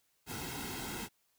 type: noise with comb filter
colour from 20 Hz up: pink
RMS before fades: -41 dBFS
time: 0.26-1.09 s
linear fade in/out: 50 ms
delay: 1.7 ms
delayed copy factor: -0.75
effects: white hiss -75 dBFS RMS until 1.38 s